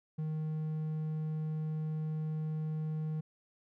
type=tone; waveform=triangle; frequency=155.8 Hz; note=D#3; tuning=3 cents sharp; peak=-31 dBFS; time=0.18-3.21 s; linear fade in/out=10 ms; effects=none